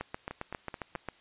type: two click trains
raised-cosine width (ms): 0.5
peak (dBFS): -20 / -23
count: 9 / 4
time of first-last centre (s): 0.01-1.087 / 0.31-0.958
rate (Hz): 7.43 / 4.63
effects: white hiss -60 dBFS RMS until 1.2 s + resampled to 8000 Hz